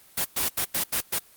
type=noise bursts at uneven times; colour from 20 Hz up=white; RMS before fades=-25 dBFS; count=6; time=0.17-0.25 / 0.36-0.49 / 0.57-0.65 / 0.74-0.84 / 0.92-1.01 / 1.12-1.19 s; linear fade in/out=10 ms; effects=white hiss -54 dBFS RMS until 1.36 s + Opus 24 kbps